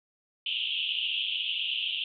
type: band-pass noise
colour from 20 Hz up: pink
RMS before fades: -31 dBFS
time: 0.46-2.04 s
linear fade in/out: 2 ms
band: 2700 to 3400 Hz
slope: 96 dB/octave
effects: none